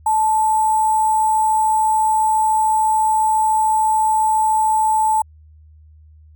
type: tone with sample-and-hold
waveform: sine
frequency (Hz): 873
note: A5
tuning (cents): -14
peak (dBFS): -13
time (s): 0.06-5.22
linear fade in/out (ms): 5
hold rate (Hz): 8820
effects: added 77 Hz sine -43 dBFS peak until 6.35 s